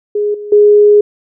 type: tone with level steps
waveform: sine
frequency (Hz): 415.3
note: G#4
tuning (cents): 0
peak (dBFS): -11 / -22 / -3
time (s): 0.15-1.01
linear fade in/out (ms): 5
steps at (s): 0.34 / 0.52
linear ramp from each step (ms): 5
effects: none